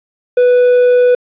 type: tone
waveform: triangle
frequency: 493.9 Hz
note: B4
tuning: in tune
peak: -4 dBFS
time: 0.37-1.15 s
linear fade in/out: 5 ms
effects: resampled to 8000 Hz + 7-bit